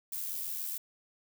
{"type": "noise with amplitude modulation", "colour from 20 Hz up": "violet", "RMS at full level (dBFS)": -35, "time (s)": [0.12, 0.78], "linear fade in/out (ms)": 5, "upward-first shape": "sine", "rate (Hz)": 86.9, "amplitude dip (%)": 45, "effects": []}